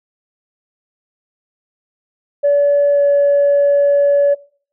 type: tone with pitch glide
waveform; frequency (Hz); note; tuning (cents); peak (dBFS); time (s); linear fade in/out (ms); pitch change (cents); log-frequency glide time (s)
sine; 573 to 569.4; D5 to C#5; -43 to +46; -8; 2.43-4.35; 20; -11; 2.92-3
effects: noise-tail reverb RT60 0.5 s tail -22 dB re dry + tanh soft clip ceiling -6 dBFS